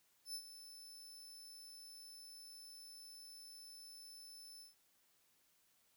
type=tone with ADSR envelope; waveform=sawtooth; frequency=5274 Hz; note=E8; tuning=in tune; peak=-39 dBFS; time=0.25-4.75 s; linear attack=94 ms; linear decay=69 ms; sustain=-12 dB; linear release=140 ms; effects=white hiss -75 dBFS RMS until 5.96 s